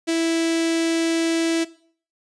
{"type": "tone with notch filter", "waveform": "sawtooth", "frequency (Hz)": 329.6, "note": "E4", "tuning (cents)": 0, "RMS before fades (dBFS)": -21, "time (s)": [0.07, 1.65], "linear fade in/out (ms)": 20, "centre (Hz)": 1100, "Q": 0.96, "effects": ["noise-tail reverb RT60 0.5 s tail -18 dB re dry", "resampled to 22050 Hz"]}